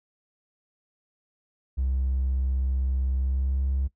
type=tone with pitch glide; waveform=triangle; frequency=65.41 to 67.17 Hz; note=C2 to C2; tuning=0 to +46 cents; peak=-20 dBFS; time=1.77-3.88 s; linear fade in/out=20 ms; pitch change=+46 cents; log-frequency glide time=3.17-3.62 s; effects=noise-tail reverb RT60 0.1 s tail -19 dB re dry + tanh soft clip ceiling -18 dBFS